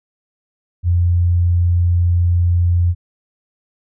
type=tone; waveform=sine; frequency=87.31 Hz; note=F2; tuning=in tune; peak=-11 dBFS; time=0.83-2.95 s; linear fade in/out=50 ms; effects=none